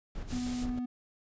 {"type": "noise with tremolo", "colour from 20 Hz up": "brown", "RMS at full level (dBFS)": -38, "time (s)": [0.15, 0.79], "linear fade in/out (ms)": 2, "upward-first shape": "square", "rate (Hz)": 6.4, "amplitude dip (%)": 50}
{"type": "high-pass noise", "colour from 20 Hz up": "white", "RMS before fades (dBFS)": -43, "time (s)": [0.27, 0.67], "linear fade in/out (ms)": 50, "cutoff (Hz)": 2000, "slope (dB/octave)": 12}
{"type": "tone", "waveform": "triangle", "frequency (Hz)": 247.5, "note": "B3", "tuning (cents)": 4, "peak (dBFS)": -30, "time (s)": [0.32, 0.86], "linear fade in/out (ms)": 10}
{"effects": ["resampled to 16000 Hz"]}